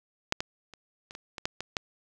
clicks, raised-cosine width 0.2 ms, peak -7 / -13 / -29 / -26 / -24 / -20 / -11 / -17 / -11 dBFS, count 9, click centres 0.324 / 0.405 / 0.737 / 1.109 / 1.151 / 1.382 / 1.455 / 1.606 / 1.768 s, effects none

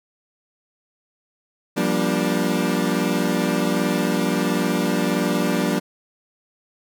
30% pulse chord, G minor seventh, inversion third, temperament equal with one note detuned, 174.61 / 196 / 238.3 / 293.7 Hz, F3 / G3 / Bb3 / D4, 0 / 0 / +38 / 0 cents, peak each -22 dBFS, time 1.76-5.8 s, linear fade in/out 20 ms, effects none

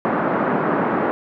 pink band-pass noise, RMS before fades -20 dBFS, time 0.05-1.11 s, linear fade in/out 0 ms, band 180 to 1500 Hz, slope 24 dB/octave, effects none

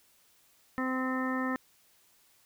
harmonic tone, 258.6 Hz, C4, 20 cents flat, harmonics 1 / 2 / 3 / 4 / 5 / 7 / 8, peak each -31 / -39 / -43 / -39 / -38 / -37 / -50 dBFS, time 0.78-1.56 s, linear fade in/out 0 ms, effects white hiss -65 dBFS RMS until 2.45 s

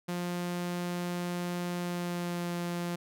sawtooth tone with pitch glide, 176.1 to 173.78 Hz, F3 to F3, +15 to -8 cents, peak -28 dBFS, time 0.08-2.96 s, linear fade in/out 10 ms, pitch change -23 cents, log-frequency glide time 1.78-2.53 s, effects none

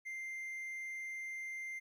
triangle tone, 2093 Hz, C7, in tune, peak -39 dBFS, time 0.05-1.8 s, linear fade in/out 20 ms, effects 13-bit

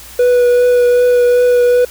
triangle tone with vibrato, 490 Hz, B4, 14 cents flat, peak -5 dBFS, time 0.19-1.85 s, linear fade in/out 5 ms, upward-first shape triangle, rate 2.6 Hz, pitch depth 14 cents each way, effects added 60 Hz sine -40 dBFS peak until 1.9 s + white hiss -35 dBFS RMS until 1.9 s

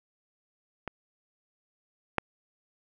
clicks, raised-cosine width 0.5 ms, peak -19 / -9 dBFS, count 2, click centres 0.877 / 2.183 s, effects none

